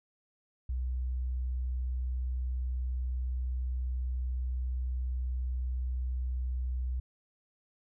sine tone, 62.8 Hz, B1, 30 cents sharp, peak -30 dBFS, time 0.69-7 s, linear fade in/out 5 ms, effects none

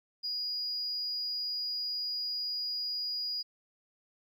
sine tone, 4889 Hz, D#8, 31 cents flat, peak -31 dBFS, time 0.23-3.43 s, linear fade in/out 20 ms, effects tanh soft clip ceiling -28 dBFS + 12-bit

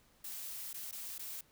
blue noise with dropouts, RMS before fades -44 dBFS, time 0.24-1.41 s, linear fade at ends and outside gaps 5 ms, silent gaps 0.731-0.741 / 0.913-0.925 / 1.182-1.192 s, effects pink hiss -68 dBFS RMS until 1.51 s

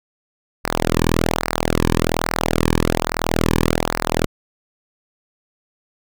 sawtooth tone with flanger, 40.94 Hz, E1, 11 cents flat, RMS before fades -19 dBFS, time 0.64-4.26 s, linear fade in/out 10 ms, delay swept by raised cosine 0.29 to 1.49 ms, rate 1.2 Hz, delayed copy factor -0.95, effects none

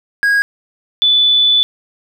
triangle / sine tone pair in turn, 1643 / 3481 Hz, G#6 / A7, -19 / -19 cents, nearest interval octave + minor second, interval 1300 cents, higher second, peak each -8 dBFS, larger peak neither, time 0.23-0.42 / 1.02-1.63 s, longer second, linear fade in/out 0 ms, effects none

